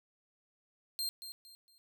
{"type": "tone with echo", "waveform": "sawtooth", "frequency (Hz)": 4186, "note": "C8", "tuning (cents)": 0, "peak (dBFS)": -31, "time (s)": [0.99, 1.09], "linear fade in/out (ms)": 0, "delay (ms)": 230, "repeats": 3, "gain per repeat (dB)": -10, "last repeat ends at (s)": 1.78, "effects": []}